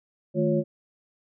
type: tone cluster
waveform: sine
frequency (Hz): 156.5 / 216.8 / 352.8 / 552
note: D#3 / A3 / F4 / C#5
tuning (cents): +10 / -25 / +18 / -7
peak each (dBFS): -26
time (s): 0.34-0.64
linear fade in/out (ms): 50
effects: none